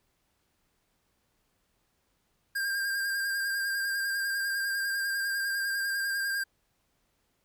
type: tone with vibrato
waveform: square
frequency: 1599 Hz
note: G6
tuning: 34 cents sharp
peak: -29 dBFS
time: 2.55-6.44 s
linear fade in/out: 10 ms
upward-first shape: square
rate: 10 Hz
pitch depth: 20 cents each way
effects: pink hiss -74 dBFS RMS until 7.44 s